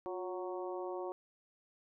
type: harmonic tone with a mistuned harmonic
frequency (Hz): 184.9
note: F#3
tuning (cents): -1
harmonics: 2 / 3 / 4 / 5 / 6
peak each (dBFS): -40 / -44 / -46 / -48 / -50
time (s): 0.06-1.12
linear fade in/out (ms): 0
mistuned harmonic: 2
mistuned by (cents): -47
effects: none

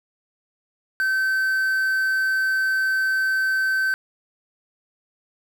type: tone with quantisation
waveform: triangle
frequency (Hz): 1541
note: G6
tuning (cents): -30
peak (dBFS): -17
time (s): 1-3.94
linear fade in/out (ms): 0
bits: 7
effects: none

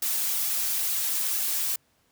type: noise with flanger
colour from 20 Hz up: blue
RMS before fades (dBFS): -27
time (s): 0.02-1.76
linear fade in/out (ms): 5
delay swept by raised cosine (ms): 1.9 to 7.3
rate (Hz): 2.2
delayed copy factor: -0.7
effects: pink hiss -67 dBFS RMS until 2.11 s + high-pass 60 Hz 12 dB/octave

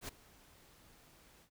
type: noise with ADSR envelope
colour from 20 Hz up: pink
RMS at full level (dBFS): -41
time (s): 0.01-1.5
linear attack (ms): 74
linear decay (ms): 10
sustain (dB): -22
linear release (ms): 81
effects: none

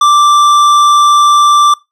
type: tone with tanh clipping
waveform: sine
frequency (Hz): 1174.7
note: D6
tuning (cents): 0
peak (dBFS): -6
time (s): 0.01-1.74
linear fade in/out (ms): 5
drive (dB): 13
effects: noise-tail reverb RT60 0.2 s tail -21 dB re dry

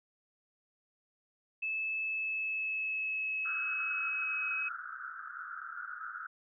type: tone with pitch glide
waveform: sine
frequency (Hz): 2612 to 2549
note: E7 to D#7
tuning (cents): -17 to +41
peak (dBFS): -32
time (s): 1.62-4.69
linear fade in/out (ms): 10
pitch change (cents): -42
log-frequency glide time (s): 2.01-4.5
type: band-pass noise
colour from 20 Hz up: white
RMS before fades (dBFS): -43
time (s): 3.45-6.27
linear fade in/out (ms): 5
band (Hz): 1300 to 1500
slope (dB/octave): 96
effects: none

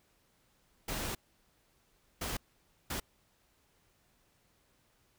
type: noise bursts at uneven times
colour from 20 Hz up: pink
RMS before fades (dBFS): -37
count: 3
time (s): 0.88-1.15 / 2.21-2.37 / 2.9-3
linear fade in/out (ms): 5
effects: pink hiss -71 dBFS RMS until 5.18 s

